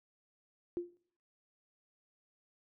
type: tone with exponential decay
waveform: sine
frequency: 349.2 Hz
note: F4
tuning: in tune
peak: -30 dBFS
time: 0.77-0.97 s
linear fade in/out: 0 ms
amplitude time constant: 42 ms
effects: noise-tail reverb RT60 0.6 s tail -22 dB re dry